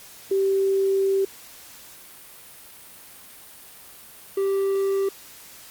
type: tone pair in turn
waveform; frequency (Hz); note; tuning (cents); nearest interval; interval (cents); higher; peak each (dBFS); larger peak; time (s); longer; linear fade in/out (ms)
sine / triangle; 388.8 / 391.1; G4 / G4; -14 / -4; unison; 10; second; -18; neither; 0.31-1.25 / 4.37-5.09; first; 5
effects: white hiss -45 dBFS RMS until 5.7 s + Opus 48 kbps